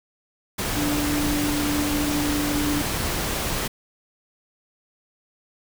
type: tone in noise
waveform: sine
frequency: 293.7 Hz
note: D4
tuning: in tune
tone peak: -23 dBFS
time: 0.76-2.82 s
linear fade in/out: 10 ms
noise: pink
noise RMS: -26 dBFS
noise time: 0.58-3.68 s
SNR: 0 dB
effects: none